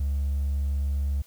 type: tone with hard clipping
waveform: triangle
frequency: 70 Hz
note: C#2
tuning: 18 cents sharp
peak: -23 dBFS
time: 0-1.22 s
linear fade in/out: 5 ms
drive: 2 dB
effects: white hiss -57 dBFS RMS until 1.26 s